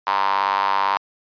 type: tone with high-pass filter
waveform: square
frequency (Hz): 49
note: G1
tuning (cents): 0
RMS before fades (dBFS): -20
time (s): 0.07-0.97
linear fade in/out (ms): 0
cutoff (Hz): 970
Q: 6.8
effects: resampled to 11025 Hz